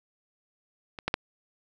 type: clicks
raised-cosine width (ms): 0.3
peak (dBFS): -22 / -11 / -8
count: 3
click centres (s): 0.988 / 1.08 / 1.141
effects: none